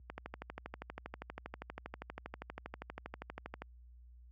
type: click train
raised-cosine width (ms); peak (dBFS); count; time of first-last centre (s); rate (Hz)
0.5; -27; 45; 0.1-3.62; 12.5
effects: added 60 Hz sine -45 dBFS peak until 4.31 s + high-pass 100 Hz 12 dB/octave